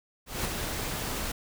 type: noise with ADSR envelope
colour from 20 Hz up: pink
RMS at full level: -29 dBFS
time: 0.26-1.32 s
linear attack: 190 ms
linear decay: 6 ms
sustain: -4 dB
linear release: 6 ms
effects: none